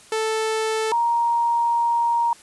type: tone pair in turn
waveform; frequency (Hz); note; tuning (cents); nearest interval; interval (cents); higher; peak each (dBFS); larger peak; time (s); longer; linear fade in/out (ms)
sawtooth / sine; 440 / 937.7; A4 / A#5; 0 / +10; octave + minor second; 1310; second; -17; neither; 0.12-0.92 / 0.92-2.33; second; 2
effects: white hiss -48 dBFS RMS until 2.42 s + resampled to 24000 Hz